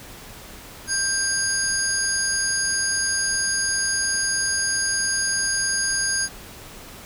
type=tone cluster; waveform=sine; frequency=1580 / 4863 / 6530 / 10320 Hz; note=G6 / D#8 / G#8 / E9; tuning=+13 / -40 / -30 / -38 cents; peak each=-26 dBFS; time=0.87-6.29 s; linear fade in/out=50 ms; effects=pink hiss -41 dBFS RMS until 7.05 s